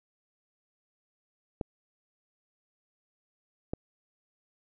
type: clicks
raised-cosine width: 2 ms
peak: -18 dBFS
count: 2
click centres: 1.612 / 3.735 s
effects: none